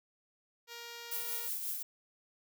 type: tone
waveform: 5% pulse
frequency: 470.3 Hz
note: A#4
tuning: 15 cents sharp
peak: -33 dBFS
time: 0.67-1.5 s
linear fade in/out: 50 ms
type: noise with tremolo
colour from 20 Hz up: violet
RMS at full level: -36 dBFS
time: 1.11-1.83 s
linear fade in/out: 10 ms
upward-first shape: triangle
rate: 5.6 Hz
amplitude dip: 45%
effects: none